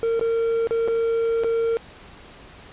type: tone with dropouts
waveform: triangle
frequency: 458.2 Hz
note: A#4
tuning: 30 cents flat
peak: -17 dBFS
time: 0.03-1.77 s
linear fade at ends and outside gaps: 0 ms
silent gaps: 0.195-0.211 / 0.672-0.709 / 0.877-0.883 / 1.436-1.444 s
effects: pink hiss -45 dBFS RMS until 2.72 s + resampled to 8000 Hz